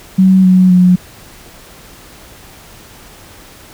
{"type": "tone with pitch steps", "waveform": "sine", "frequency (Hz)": [188.5, 184.62, 180.82], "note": ["F#3", "F#3", "F#3"], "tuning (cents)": [32, -4, -40], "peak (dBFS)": -4, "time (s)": [0.18, 0.96], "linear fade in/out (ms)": 10, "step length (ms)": 260, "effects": ["pink hiss -38 dBFS RMS until 3.73 s"]}